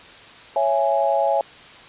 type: chord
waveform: sine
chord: C# minor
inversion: none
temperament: just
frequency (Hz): 554.4 / 665.2 / 831.5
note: C#5 / E5 / G#5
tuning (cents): 0 / +16 / +2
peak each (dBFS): -21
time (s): 0.56-1.41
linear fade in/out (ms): 2
effects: white hiss -43 dBFS RMS until 1.88 s + resampled to 8000 Hz